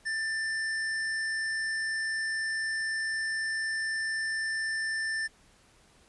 sine tone with tanh clipping, 1778 Hz, A6, 18 cents sharp, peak -31 dBFS, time 0.05-5.28 s, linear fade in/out 20 ms, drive 16 dB, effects pink hiss -61 dBFS RMS until 6.08 s + resampled to 24000 Hz

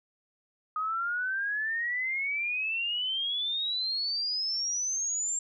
sine exponential sweep, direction up, 1244.5 to 7459 Hz, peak -28 dBFS, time 0.76-5.39 s, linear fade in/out 2 ms, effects none

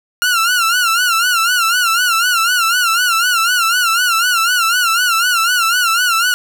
sawtooth tone with vibrato, 1405 Hz, F6, 10 cents sharp, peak -8 dBFS, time 0.22-6.34 s, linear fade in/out 0 ms, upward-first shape sine, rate 4 Hz, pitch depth 110 cents each way, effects none

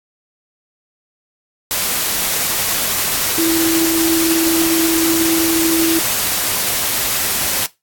sine tone in noise, 328.8 Hz, E4, 4 cents flat, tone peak -14 dBFS, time 3.38-5.99 s, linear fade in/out 0 ms, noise white, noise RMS -18 dBFS, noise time 1.71-7.66 s, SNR +1 dB, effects noise-tail reverb RT60 0.2 s tail -18 dB re dry + AAC 64 kbps

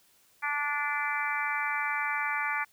harmonic tone, 291.5 Hz, D4, 13 cents flat, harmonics 3 / 4 / 5 / 6 / 7 / 8, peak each -35 / -35 / -35 / -35 / -35 / -35 dBFS, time 0.42-2.65 s, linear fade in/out 20 ms, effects white hiss -64 dBFS RMS until 2.72 s

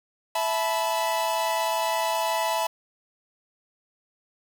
45% pulse chord, E suspended fourth, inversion none, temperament equal with one note detuned, 659.3 / 868.9 / 987.8 Hz, E5 / A5 / B5, 0 / -22 / 0 cents, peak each -28 dBFS, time 0.35-2.67 s, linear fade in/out 5 ms, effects 8-bit

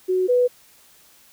sine tone pair in turn, 370 / 493.9 Hz, F#4 / B4, 0 / 0 cents, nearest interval perfect fourth, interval 500 cents, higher second, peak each -17 / -14 dBFS, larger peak second, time 0.08-0.28 / 0.28-0.48 s, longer neither, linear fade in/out 20 ms, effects white hiss -53 dBFS RMS until 1.32 s

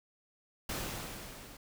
pink noise with level ramp, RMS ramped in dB -36 to -52 dBFS, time 0.69-1.57 s, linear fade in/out 5 ms, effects none

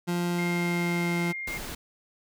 30% pulse tone with pitch glide, 174.61 to 172.41 Hz, F3 to F3, 0 to -22 cents, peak -23 dBFS, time 0.07-1.33 s, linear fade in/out 20 ms, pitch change -22 cents, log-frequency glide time 0.3-1.18 s
sine tone, 2119 Hz, C7, 21 cents sharp, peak -32 dBFS, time 0.38-1.58 s, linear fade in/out 10 ms
pink noise, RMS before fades -37 dBFS, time 1.47-1.75 s, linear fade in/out 5 ms
effects none

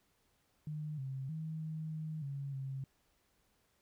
sine tone with pitch steps, 152.1 / 133.6 / 158.4 / 157.4 / 156.5 / 139.3 / 134.7 Hz, D#3 / C3 / D#3 / D#3 / D#3 / C#3 / C#3, -39 / +36 / +31 / +20 / +10 / +9 / -49 cents, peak -38 dBFS, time 0.67-2.84 s, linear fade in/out 2 ms, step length 310 ms, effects pink hiss -75 dBFS RMS until 3.81 s

